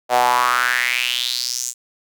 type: tone with high-pass filter sweep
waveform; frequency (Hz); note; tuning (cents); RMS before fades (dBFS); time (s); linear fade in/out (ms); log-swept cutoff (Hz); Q
sawtooth; 123.47; B2; 0; -19; 0.09-1.74; 50; 660 to 7400; 4.9
effects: none